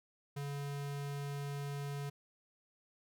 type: tone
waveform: square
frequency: 142 Hz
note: C#3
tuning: 42 cents sharp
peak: -39 dBFS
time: 0.36-2.1 s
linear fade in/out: 10 ms
effects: none